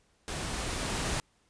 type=noise with level ramp; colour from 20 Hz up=pink; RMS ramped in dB=-36 to -31 dBFS; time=0.28-1.2 s; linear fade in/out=0 ms; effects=pink hiss -69 dBFS RMS until 1.49 s + resampled to 22050 Hz